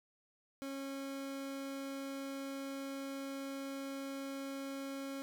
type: tone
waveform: 30% pulse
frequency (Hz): 273.5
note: C#4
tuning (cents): -23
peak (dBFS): -38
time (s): 0.62-5.22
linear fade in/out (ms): 0
effects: none